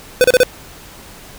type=tone bursts; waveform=square; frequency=503 Hz; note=B4; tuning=32 cents sharp; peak=-7 dBFS; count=4; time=0.21-0.433 s; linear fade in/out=0 ms; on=31 ms; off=33 ms; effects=pink hiss -38 dBFS RMS until 1.38 s